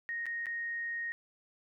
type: tone with dropouts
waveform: sine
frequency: 1864.7 Hz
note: A#6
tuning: in tune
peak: -34 dBFS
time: 0.09-1.12 s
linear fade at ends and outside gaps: 0 ms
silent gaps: 0.257-0.265 / 0.458-0.467 s
effects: none